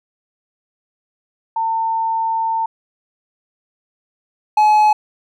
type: tone pair in turn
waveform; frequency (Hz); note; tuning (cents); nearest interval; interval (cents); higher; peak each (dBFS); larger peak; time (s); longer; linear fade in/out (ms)
sine / triangle; 900 / 850.4; A5 / G#5; +39 / +41; minor second; 98; first; -16 / -7; second; 1.56-2.66 / 4.57-4.93; first; 5
effects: none